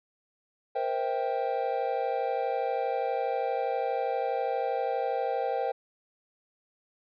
triangle chord, C dominant seventh, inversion third, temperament just, 470.9 / 523.3 / 654.1 / 784.9 Hz, Bb4 / C5 / E5 / G5, +18 / 0 / -14 / +2 cents, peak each -31 / -30 / -34 / -29 dBFS, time 0.75-5.72 s, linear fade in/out 10 ms, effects resampled to 11025 Hz

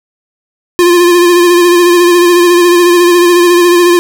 square tone with vibrato, 350 Hz, F4, 4 cents sharp, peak -4 dBFS, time 0.79-3.99 s, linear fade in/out 0 ms, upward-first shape sine, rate 14 Hz, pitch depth 33 cents each way, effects none

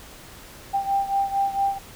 sine beating tone pair, 789 / 793.4 Hz, G5 / G5, +11 / +21 cents, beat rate 4.4 Hz, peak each -22 / -26 dBFS, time 0.73-1.79 s, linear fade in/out 20 ms, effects pink hiss -44 dBFS RMS until 1.95 s

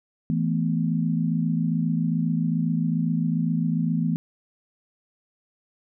sine chord, E suspended fourth, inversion none, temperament just, 164.81 / 219.8 / 247.2 Hz, E3 / A3 / B3, 0 / -2 / +2 cents, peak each -23 / -27 / -27 dBFS, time 0.3-4.16 s, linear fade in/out 0 ms, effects none

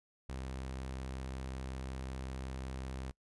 sawtooth tone, 65.41 Hz, C2, in tune, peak -36 dBFS, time 0.29-3.11 s, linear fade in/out 0 ms, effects noise-tail reverb RT60 0.1 s tail -23 dB re dry + resampled to 24000 Hz

